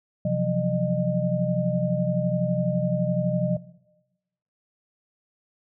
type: tone cluster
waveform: sine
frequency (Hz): 130.6 / 171.7 / 183.6 / 609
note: C3 / F3 / F#3 / D#5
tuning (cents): -3 / -29 / -13 / -37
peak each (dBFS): -27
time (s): 0.25-3.57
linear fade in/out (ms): 5
effects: noise-tail reverb RT60 1.0 s tail -19 dB re dry